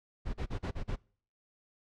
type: noise bursts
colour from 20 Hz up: brown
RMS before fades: -34 dBFS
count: 6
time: 0.25-0.963 s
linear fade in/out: 20 ms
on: 88 ms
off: 37 ms
effects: noise-tail reverb RT60 0.5 s tail -25 dB re dry + low-pass 5000 Hz 12 dB/octave